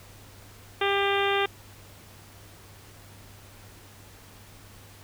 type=harmonic tone; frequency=397.9 Hz; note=G4; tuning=26 cents sharp; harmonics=1 / 2 / 3 / 4 / 5 / 6 / 7 / 8 / 9; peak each=-26 / -29 / -31 / -32 / -33 / -34 / -34 / -35 / -36 dBFS; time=0.81-1.46 s; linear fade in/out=5 ms; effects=added 99 Hz sine -51 dBFS peak until 5.03 s + pink hiss -51 dBFS RMS until 5.03 s